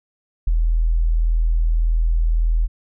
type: tone with ADSR envelope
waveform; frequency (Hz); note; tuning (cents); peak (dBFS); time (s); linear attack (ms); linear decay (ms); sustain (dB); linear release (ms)
sine; 40.87; E1; -14; -12; 0.47-2.68; 7; 4; -2; 35
effects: none